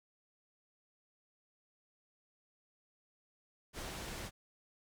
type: low-pass noise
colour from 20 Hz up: pink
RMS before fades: -44 dBFS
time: 3.73-4.31 s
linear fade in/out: 50 ms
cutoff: 10000 Hz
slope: 12 dB/octave
effects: none